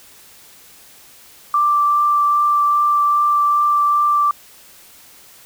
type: tone with vibrato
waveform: sine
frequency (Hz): 1174.7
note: D6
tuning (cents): 0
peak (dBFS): -12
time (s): 1.54-4.31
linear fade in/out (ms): 2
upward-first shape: triangle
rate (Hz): 2.5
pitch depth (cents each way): 9
effects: white hiss -45 dBFS RMS until 5.45 s